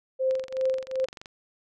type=tone with tremolo; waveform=sine; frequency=523.3 Hz; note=C5; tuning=in tune; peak=-20 dBFS; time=0.19-1.06 s; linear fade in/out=20 ms; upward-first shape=triangle; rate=2.6 Hz; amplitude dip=100%
type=click train; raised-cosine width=0.2 ms; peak=-24 dBFS; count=23; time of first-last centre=0.31-1.258 s; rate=23.2 Hz
effects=none